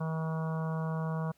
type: harmonic tone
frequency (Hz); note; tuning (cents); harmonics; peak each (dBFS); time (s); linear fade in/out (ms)
160.4; E3; -47; 1 / 3 / 4 / 5 / 6 / 7 / 8 / 9; -31 / -43 / -43 / -48 / -45 / -44 / -54 / -49; 0-1.32; 10
effects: pink hiss -69 dBFS RMS until 1.37 s